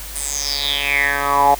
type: tone with band-pass filter sweep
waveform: 10% pulse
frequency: 141.7 Hz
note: C#3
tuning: 38 cents sharp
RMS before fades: -18 dBFS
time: 0.15-1.55 s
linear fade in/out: 10 ms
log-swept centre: 9500 to 760 Hz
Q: 7.2
effects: added 50 Hz sine -33 dBFS peak until 1.59 s + white hiss -33 dBFS RMS until 1.59 s